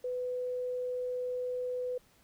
sine tone, 499.2 Hz, B4, 19 cents sharp, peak -32 dBFS, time 0.04-1.98 s, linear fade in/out 5 ms, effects pink hiss -65 dBFS RMS until 2.23 s

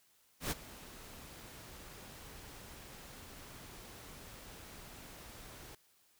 pink noise with ADSR envelope, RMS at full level -34 dBFS, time 0.4-5.75 s, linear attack 110 ms, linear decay 27 ms, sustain -18 dB, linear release 4 ms, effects white hiss -70 dBFS RMS until 6.19 s

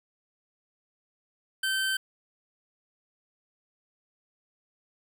25% pulse tone, 1547 Hz, G6, 23 cents flat, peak -22 dBFS, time 1.63-1.97 s, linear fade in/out 5 ms, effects none

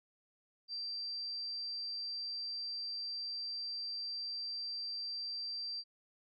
sine tone, 4699 Hz, D8, in tune, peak -38 dBFS, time 0.68-5.84 s, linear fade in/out 50 ms, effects none

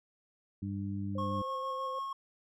harmonic tone, 99.1 Hz, G2, 19 cents sharp, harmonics 1 / 2 / 3, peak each -37 / -37 / -42 dBFS, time 0.62-1.42 s, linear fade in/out 5 ms
sine tone with vibrato, 523.3 Hz, C5, in tune, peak -39 dBFS, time 1.15-1.99 s, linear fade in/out 5 ms, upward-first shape square, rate 6.3 Hz, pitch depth 16 cents each way
triangle tone with tremolo, 1089 Hz, C#6, 31 cents flat, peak -32 dBFS, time 1.18-2.13 s, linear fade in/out 5 ms, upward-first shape sine, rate 6.4 Hz, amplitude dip 25%
effects none

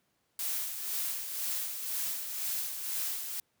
blue noise with tremolo, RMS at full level -33 dBFS, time 0.39-3.4 s, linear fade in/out 2 ms, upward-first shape sine, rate 2 Hz, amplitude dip 50%, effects pink hiss -75 dBFS RMS until 3.6 s + high-pass 100 Hz 12 dB/octave

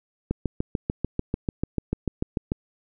click train, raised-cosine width 3 ms, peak -11 dBFS, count 16, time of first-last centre 0.31-2.519 s, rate 6.79 Hz, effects none

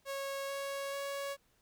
sawtooth tone with pitch steps, 550 / 554.1 / 558.3 Hz, C#5 / C#5 / C#5, -14 / -1 / +12 cents, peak -33 dBFS, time 0.05-1.37 s, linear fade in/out 50 ms, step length 440 ms, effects pink hiss -72 dBFS RMS until 1.61 s

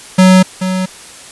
square tone with echo, 186.1 Hz, F#3, 10 cents sharp, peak -4 dBFS, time 0.18-0.43 s, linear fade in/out 10 ms, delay 430 ms, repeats 1, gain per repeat -10 dB, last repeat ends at 0.86 s, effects white hiss -34 dBFS RMS until 1.31 s + resampled to 24000 Hz

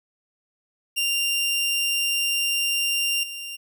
sawtooth tone with level steps, 2785 Hz, F7, 5 cents flat, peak -18 / -29 dBFS, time 0.96-3.57 s, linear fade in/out 20 ms, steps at 3.23 s, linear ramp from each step 5 ms, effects none

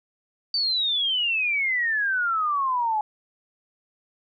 sine exponential sweep, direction down, 4630 to 836 Hz, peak -21 dBFS, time 0.54-3.01 s, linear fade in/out 2 ms, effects none

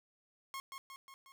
sawtooth tone with echo, 1082 Hz, C#6, 42 cents flat, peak -37 dBFS, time 0.54-0.6 s, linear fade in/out 0 ms, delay 180 ms, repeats 4, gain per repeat -4 dB, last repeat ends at 1.32 s, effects none

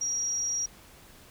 sine tone, 5690 Hz, F8, 31 cents sharp, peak -27 dBFS, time 0.01-0.66 s, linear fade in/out 5 ms, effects pink hiss -53 dBFS RMS until 1.3 s

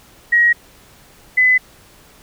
sine tone pair in turn, 1896 / 2012 Hz, A#6 / B6, +29 / +32 cents, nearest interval minor second, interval 103 cents, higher second, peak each -9 dBFS, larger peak neither, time 0.32-0.53 / 1.37-1.58 s, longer neither, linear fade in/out 10 ms, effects pink hiss -47 dBFS RMS until 2.22 s

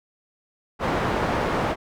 white low-pass noise, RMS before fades -24 dBFS, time 0.79-1.76 s, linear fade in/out 50 ms, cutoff 1000 Hz, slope 12 dB/octave, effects none

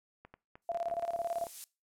clicks, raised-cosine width 0.5 ms, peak -35 dBFS, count 6, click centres 0.25 / 0.34 / 0.555 / 0.751 / 0.899 / 1.029 s
violet noise with exponential growth, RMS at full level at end -37 dBFS, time 0.62-1.64 s, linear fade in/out 0 ms, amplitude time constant 220 ms
sine tone with tremolo, 682 Hz, F5, 41 cents flat, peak -30 dBFS, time 0.69-1.47 s, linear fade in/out 2 ms, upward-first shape square, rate 18 Hz, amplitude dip 80%
effects noise-tail reverb RT60 0.3 s tail -23 dB re dry + low-pass 10000 Hz 12 dB/octave

